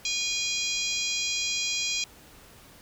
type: harmonic tone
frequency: 815 Hz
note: G#5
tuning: 33 cents flat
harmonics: 3 / 4 / 5 / 6 / 7 / 8 / 9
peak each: -32 / -33 / -34 / -35 / -35 / -36 / -37 dBFS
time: 0.05-2.04 s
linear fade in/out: 2 ms
effects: pink hiss -52 dBFS RMS until 2.81 s